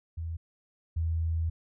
sine tone pair in turn, 82.41 / 81.79 Hz, E2 / E2, 0 / -13 cents, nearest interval unison, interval 13 cents, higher first, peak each -32 / -26 dBFS, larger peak second, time 0.17-0.37 / 0.96-1.5 s, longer second, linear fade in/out 10 ms, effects none

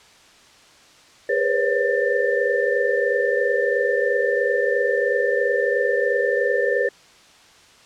sine tone cluster, 407.6 / 483 / 506 / 554 / 1784 Hz, G#4 / B4 / B4 / C#5 / A6, -32 / -39 / +42 / -1 / +23 cents, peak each -24 dBFS, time 1.29-6.89 s, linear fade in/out 5 ms, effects white hiss -50 dBFS RMS until 7.85 s + low-pass 6000 Hz 12 dB/octave

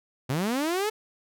sawtooth linear sweep, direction up, 120 to 441.9 Hz, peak -21 dBFS, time 0.29-0.9 s, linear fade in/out 10 ms, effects none

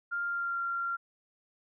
sine tone with pitch glide, 1399 to 1380.5 Hz, F6 to F6, +3 to -20 cents, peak -30 dBFS, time 0.11-0.97 s, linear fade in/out 20 ms, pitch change -23 cents, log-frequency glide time 0.25-0.59 s, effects none

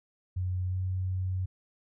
sine tone with pitch glide, 91.5 to 92.88 Hz, F#2 to F#2, -19 to +7 cents, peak -28 dBFS, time 0.36-1.46 s, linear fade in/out 10 ms, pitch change +26 cents, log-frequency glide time 0.68-0.76 s, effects none

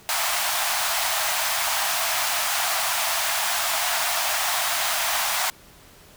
pink high-pass noise, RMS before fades -24 dBFS, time 0.09-5.5 s, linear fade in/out 0 ms, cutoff 630 Hz, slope 96 dB/octave, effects pink hiss -50 dBFS RMS until 6.16 s

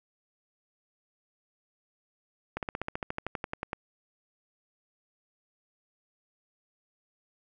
slowing click train, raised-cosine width 0.5 ms, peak -17 dBFS, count 16, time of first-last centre 2.57-3.731 s, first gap 58 ms, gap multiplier 1.04, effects none

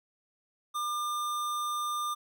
square tone, 1200 Hz, D6, 37 cents sharp, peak -31 dBFS, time 0.74-2.15 s, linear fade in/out 20 ms, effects none

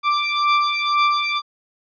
sawtooth beating tone pair, 1174.7 / 1176.7 Hz, D6 / D6, 0 / +3 cents, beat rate 2 Hz, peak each -16 / -15 dBFS, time 0.03-1.42 s, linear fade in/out 50 ms, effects resampled to 11025 Hz

